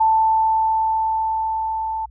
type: tone with level ramp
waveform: sine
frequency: 884 Hz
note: A5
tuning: 8 cents sharp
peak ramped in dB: -12 to -22 dBFS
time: 0-2.06 s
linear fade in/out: 10 ms
effects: added 60 Hz sine -42 dBFS peak until 2.1 s